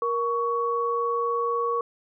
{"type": "tone pair together", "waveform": "sine", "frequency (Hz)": [470.5, 1119], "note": ["A#4", "C#6"], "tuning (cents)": [16, 16], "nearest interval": "octave + minor third", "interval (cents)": 1500, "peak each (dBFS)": [-26, -25], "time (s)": [0.02, 1.81], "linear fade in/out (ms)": 2, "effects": []}